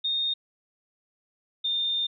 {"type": "tone pair in turn", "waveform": "sine", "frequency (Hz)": [3681, 3622], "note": ["A#7", "A7"], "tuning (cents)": [-23, 49], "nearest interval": "unison", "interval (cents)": 28, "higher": "first", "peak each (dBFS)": [-24, -24], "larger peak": "neither", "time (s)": [[0.04, 0.34], [1.64, 2.07]], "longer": "second", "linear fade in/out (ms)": 10, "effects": []}